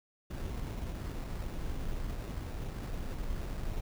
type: noise with sample-and-hold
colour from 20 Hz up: brown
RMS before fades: -37 dBFS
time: 0.3-3.81 s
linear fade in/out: 10 ms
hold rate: 3150 Hz
effects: none